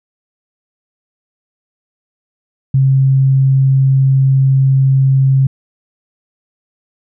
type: tone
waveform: sine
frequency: 134.3 Hz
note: C3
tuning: 46 cents sharp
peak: -7 dBFS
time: 2.74-5.47 s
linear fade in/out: 5 ms
effects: none